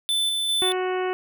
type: tone with tremolo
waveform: square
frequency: 3520 Hz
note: A7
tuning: in tune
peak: -21 dBFS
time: 0.09-0.72 s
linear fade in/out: 0 ms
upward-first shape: square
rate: 2.5 Hz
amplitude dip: 25%
type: harmonic tone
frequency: 369 Hz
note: F#4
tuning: 5 cents flat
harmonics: 1 / 2 / 3 / 4 / 5 / 6 / 7 / 8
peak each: -24 / -30 / -34 / -36 / -38 / -40 / -41 / -42 dBFS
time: 0.62-1.13 s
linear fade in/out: 0 ms
effects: none